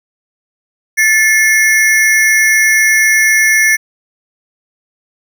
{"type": "ring-modulated tone", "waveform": "square", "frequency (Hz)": 1952, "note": "B6", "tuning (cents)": -21, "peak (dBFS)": -5, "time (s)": [0.97, 3.77], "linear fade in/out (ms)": 20, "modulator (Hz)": 200, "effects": []}